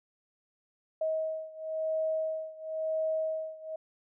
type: beating tone pair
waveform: sine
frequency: 634 / 634.97 Hz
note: D#5 / D#5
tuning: +32 / +35 cents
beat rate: 0.97 Hz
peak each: -32 / -34 dBFS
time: 1.01-3.76 s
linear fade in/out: 5 ms
effects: none